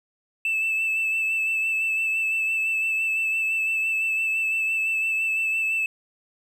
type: tone with vibrato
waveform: triangle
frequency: 2637 Hz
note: E7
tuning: in tune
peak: -19 dBFS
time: 0.45-5.86 s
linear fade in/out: 2 ms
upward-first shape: sine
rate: 5.9 Hz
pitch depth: 22 cents each way
effects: tanh soft clip ceiling -17 dBFS